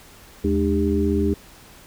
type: tone cluster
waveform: sine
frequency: 79.4 / 211 / 302.2 / 397.9 Hz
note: D#2 / G#3 / D4 / G4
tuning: +36 / +28 / +50 / +26 cents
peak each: -23 dBFS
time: 0.44-1.34 s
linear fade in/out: 5 ms
effects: pink hiss -47 dBFS RMS until 1.86 s